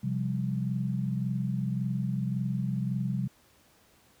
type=chord; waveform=sine; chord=C suspended fourth; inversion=none; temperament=just; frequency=130.81 / 174.42 / 196.22 Hz; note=C3 / F3 / G3; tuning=0 / -2 / +2 cents; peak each=-30 / -34 / -32 dBFS; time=0.03-3.28 s; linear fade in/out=10 ms; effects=pink hiss -62 dBFS RMS until 4.2 s + high-pass 60 Hz 12 dB/octave